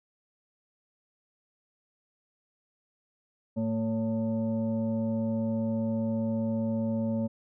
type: tone with frequency modulation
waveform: sine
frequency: 225 Hz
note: A3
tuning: 39 cents sharp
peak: -26 dBFS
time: 3.56-7.28 s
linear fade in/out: 20 ms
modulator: 335 Hz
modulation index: 0.78
effects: none